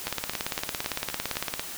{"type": "two click trains", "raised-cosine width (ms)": 0.2, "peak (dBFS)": [-16, -10], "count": [6, 28], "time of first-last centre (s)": [[0.08, 1.356], [0.07, 1.595]], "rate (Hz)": [3.92, 17.7], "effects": ["white hiss -38 dBFS RMS until 1.77 s"]}